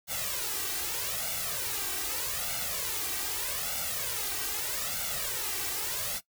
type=noise with flanger; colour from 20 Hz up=white; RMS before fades=-33 dBFS; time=0.07-6.21 s; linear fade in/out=50 ms; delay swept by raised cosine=1.4 to 2.6 ms; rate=0.81 Hz; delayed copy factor=+0.8; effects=noise-tail reverb RT60 0.1 s tail -19 dB re dry